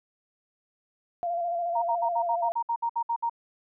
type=tone with vibrato; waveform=sine; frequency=690 Hz; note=F5; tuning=21 cents flat; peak=-26 dBFS; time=1.23-2.52 s; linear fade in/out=0 ms; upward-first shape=square; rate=14 Hz; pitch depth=30 cents each way
type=tone bursts; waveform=sine; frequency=932.3 Hz; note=A#5; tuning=in tune; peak=-24 dBFS; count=12; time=1.75-3.297 s; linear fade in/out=10 ms; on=73 ms; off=61 ms
effects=none

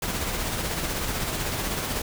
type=noise with tremolo; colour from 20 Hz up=pink; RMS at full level=-27 dBFS; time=0.02-2.02 s; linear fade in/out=5 ms; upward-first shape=sine; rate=16 Hz; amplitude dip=35%; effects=none

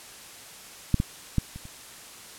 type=clicks; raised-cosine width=5 ms; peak=-7 / -11 / -9 / -26 / -30 dBFS; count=5; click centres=0.943 / 1.001 / 1.383 / 1.56 / 1.654 s; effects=white hiss -45 dBFS RMS until 2.38 s + low-pass 11000 Hz 12 dB/octave

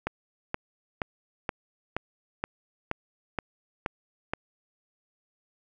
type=click train; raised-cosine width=0.5 ms; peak=-13 dBFS; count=10; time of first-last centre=0.07-4.335 s; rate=2.11 Hz; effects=none

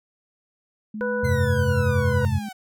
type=tone with pitch glide; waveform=sine; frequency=213.9 to 210.1 Hz; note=A3 to G#3; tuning=-49 to +20 cents; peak=-29 dBFS; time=0.94-2.49 s; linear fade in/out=5 ms; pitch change=-31 cents; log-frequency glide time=1.66-2.19 s
type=harmonic tone; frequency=493.4 Hz; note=B4; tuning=2 cents flat; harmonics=1 / 2 / 3; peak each=-24 / -34 / -29 dBFS; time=1.01-2.25 s; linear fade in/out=0 ms
type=chord; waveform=sine; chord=F suspended second; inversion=none; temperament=equal; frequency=87.31 / 98 / 130.81 Hz; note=F2 / G2 / C3; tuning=0 / 0 / 0 cents; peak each=-24 dBFS; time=1.23-2.39 s; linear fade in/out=10 ms
type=exponential sweep; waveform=sawtooth; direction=down; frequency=2093 to 740 Hz; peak=-32 dBFS; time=1.24-2.53 s; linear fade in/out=10 ms
effects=none

